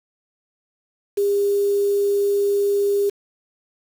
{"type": "tone with quantisation", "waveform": "sine", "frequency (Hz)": 403.4, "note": "G4", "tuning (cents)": 50, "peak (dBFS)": -16, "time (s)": [1.17, 3.1], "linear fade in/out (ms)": 10, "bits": 6, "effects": []}